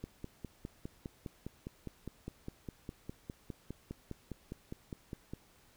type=click train; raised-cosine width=3 ms; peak=-28 dBFS; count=27; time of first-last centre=0.04-5.335 s; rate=4.91 Hz; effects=pink hiss -65 dBFS RMS until 5.76 s